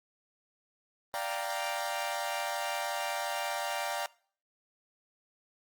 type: chord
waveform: sawtooth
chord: G minor seventh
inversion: second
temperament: equal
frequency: 587.3 / 698.5 / 784 / 932.3 Hz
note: D5 / F5 / G5 / Bb5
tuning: 0 / 0 / 0 / 0 cents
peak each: -34 dBFS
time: 1.14-4.06 s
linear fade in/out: 0 ms
effects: noise-tail reverb RT60 0.5 s tail -23 dB re dry + Opus 32 kbps